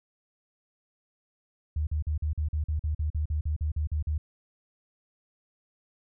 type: tone bursts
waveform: sine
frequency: 76.3 Hz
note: D#2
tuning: 33 cents flat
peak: -25 dBFS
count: 16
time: 1.76-4.18 s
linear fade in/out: 5 ms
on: 110 ms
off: 44 ms
effects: none